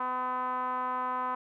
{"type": "tone with low-pass filter", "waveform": "5% pulse", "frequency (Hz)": 253, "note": "B3", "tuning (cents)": 42, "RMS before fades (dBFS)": -32, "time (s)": [0, 1.35], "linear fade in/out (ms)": 5, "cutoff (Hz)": 1100, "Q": 7.8, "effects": []}